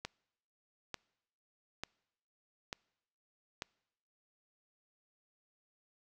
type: click train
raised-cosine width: 0.2 ms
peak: -21 dBFS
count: 5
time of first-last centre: 0.05-3.621 s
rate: 1.12 Hz
effects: noise-tail reverb RT60 0.9 s tail -26 dB re dry